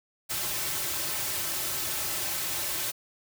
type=noise with comb filter; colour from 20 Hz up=white; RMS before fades=-31 dBFS; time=0.29-2.92 s; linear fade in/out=20 ms; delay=4.2 ms; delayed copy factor=-0.8; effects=none